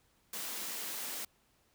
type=high-pass noise; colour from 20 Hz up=white; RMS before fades=-40 dBFS; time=0.33-1.25 s; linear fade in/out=5 ms; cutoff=180 Hz; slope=96 dB/octave; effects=pink hiss -71 dBFS RMS until 1.74 s